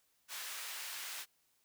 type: high-pass noise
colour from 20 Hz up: pink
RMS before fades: -44 dBFS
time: 0.28-1.26 s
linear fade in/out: 50 ms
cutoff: 1500 Hz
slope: 12 dB/octave
effects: white hiss -75 dBFS RMS until 1.64 s